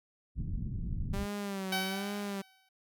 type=low-pass noise; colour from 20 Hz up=pink; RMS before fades=-35 dBFS; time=0.35-1.27 s; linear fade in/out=50 ms; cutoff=200 Hz; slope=24 dB/octave
type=tone with vibrato; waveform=sawtooth; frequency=195.9 Hz; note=G3; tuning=1 cent flat; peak=-31 dBFS; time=1.13-2.42 s; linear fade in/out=10 ms; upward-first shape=sine; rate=1.2 Hz; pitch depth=75 cents each way
type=tone with exponential decay; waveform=10% pulse; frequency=761 Hz; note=F#5; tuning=48 cents sharp; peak=-21 dBFS; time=1.72-2.69 s; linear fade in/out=5 ms; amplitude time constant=210 ms
effects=none